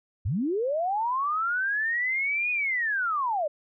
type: linear two-way sweep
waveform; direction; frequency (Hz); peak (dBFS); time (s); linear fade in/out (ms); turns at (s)
sine; up then down; 73.42 to 2489 to 564; -24; 0.25-3.48; 10; 2.51
effects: none